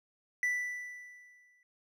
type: tone with exponential decay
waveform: triangle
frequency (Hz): 1975.5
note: B6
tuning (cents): 0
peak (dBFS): -25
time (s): 0.43-1.63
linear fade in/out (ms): 1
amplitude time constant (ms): 260
effects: none